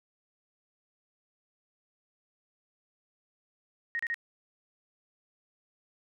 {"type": "tone bursts", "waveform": "sine", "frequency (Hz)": 1867, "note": "A#6", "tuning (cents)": 2, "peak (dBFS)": -29, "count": 3, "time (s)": [3.95, 4.143], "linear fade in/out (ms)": 0, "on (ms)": 43, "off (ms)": 32, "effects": []}